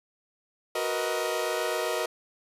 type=chord; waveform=sawtooth; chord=B major seventh; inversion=second; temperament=equal with one note detuned; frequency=370 / 466.2 / 493.9 / 629.1 Hz; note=F#4 / A#4 / B4 / D#5; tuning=0 / 0 / 0 / +19 cents; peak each=-30 / -28 / -31 / -27 dBFS; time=0.75-2.06 s; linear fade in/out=5 ms; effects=resampled to 32000 Hz